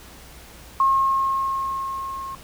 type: tone with level ramp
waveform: sine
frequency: 1078 Hz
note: C#6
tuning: 49 cents flat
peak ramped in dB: -14 to -30 dBFS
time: 0.8-2.35 s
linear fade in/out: 2 ms
effects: added 60 Hz sine -47 dBFS peak until 2.43 s + pink hiss -45 dBFS RMS until 2.43 s